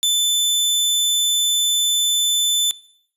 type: tone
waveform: sawtooth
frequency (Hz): 3520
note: A7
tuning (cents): 0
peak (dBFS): -12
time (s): 0.03-2.71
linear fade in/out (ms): 0
effects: noise-tail reverb RT60 0.7 s tail -22 dB re dry + resampled to 32000 Hz